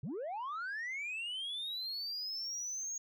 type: linear sweep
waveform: sine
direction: up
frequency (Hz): 110 to 6645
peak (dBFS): -35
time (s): 0.03-2.98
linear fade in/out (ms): 5
effects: tanh soft clip ceiling -36 dBFS